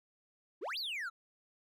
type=exponential two-way sweep; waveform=triangle; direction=up then down; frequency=293.7 to 4892 to 1280 Hz; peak=-35 dBFS; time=0.61-1.1 s; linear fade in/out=20 ms; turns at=0.78 s; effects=none